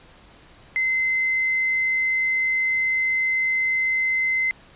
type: tone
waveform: sine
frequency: 2062 Hz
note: C7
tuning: 26 cents flat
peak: -19 dBFS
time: 0.76-4.51 s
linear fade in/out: 0 ms
effects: pink hiss -50 dBFS RMS until 4.75 s + resampled to 8000 Hz